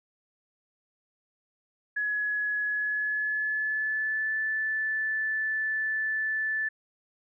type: tone with pitch glide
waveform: sine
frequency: 1689 to 1750.6 Hz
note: G#6 to A6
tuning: +29 to -9 cents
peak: -26 dBFS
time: 1.96-6.69 s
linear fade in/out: 10 ms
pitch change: +62 cents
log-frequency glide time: 2.65-4.35 s
effects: none